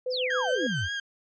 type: tone with tremolo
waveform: sine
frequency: 506 Hz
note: B4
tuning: 42 cents sharp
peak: -26 dBFS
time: 0.06-0.67 s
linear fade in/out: 5 ms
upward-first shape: sine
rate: 7.1 Hz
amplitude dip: 50%
type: exponential sweep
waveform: sine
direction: down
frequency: 5588 to 73.5 Hz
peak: -28 dBFS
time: 0.1-0.89 s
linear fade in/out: 50 ms
type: tone with vibrato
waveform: 30% pulse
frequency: 1588 Hz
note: G6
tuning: 22 cents sharp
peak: -27 dBFS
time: 0.3-1 s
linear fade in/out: 5 ms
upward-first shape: sine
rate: 3.6 Hz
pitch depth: 60 cents each way
effects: resampled to 16000 Hz